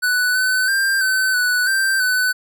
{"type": "tone with pitch steps", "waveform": "square", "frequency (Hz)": [1487, 1512, 1586, 1525, 1483, 1567, 1502], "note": ["F#6", "F#6", "G6", "G6", "F#6", "G6", "F#6"], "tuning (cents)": [8, 37, 20, -48, 4, -1, 26], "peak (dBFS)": -16, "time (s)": [0.02, 2.33], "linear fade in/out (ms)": 20, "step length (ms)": 330, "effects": []}